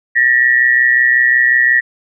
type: tone pair together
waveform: sine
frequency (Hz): 1787.5 / 1913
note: A6 / A#6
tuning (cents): +27 / +44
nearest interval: minor second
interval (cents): 117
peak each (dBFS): -12 / -10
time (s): 0.15-1.81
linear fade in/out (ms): 20
effects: none